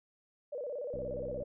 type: tone with vibrato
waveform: sine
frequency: 536 Hz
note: C5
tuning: 42 cents sharp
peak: -36 dBFS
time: 0.52-1.44 s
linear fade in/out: 10 ms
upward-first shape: square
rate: 17 Hz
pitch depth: 150 cents each way
type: click train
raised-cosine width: 3 ms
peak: -33 dBFS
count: 32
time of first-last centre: 0.94-1.423 s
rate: 64.2 Hz
effects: none